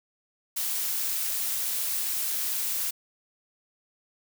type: noise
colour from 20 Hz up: blue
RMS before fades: -29 dBFS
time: 0.56-2.91 s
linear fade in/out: 10 ms
effects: none